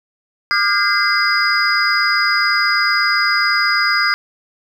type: tone cluster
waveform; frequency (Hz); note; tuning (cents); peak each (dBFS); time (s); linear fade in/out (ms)
sine; 1195 / 1417 / 1608 / 2055 / 4934; D6 / F6 / G6 / C7 / D#8; +30 / +25 / +44 / -32 / -15; -19; 0.51-4.14; 0
effects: tanh soft clip ceiling -1 dBFS + 7-bit